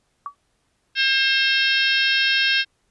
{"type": "tone with exponential decay", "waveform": "sine", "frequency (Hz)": 1141, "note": "C#6", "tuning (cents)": 50, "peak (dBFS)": -23, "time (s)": [0.26, 0.35], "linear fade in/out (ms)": 1, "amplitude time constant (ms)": 19}
{"type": "harmonic tone", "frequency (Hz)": 534, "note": "C5", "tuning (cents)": 35, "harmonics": [3, 4, 5, 6, 7, 8, 9, 10], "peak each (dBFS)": [-21, -29, -22, -24, -25, -29, -35, -28], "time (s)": [0.95, 2.65], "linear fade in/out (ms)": 50}
{"effects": ["pink hiss -68 dBFS RMS until 2.9 s", "resampled to 24000 Hz"]}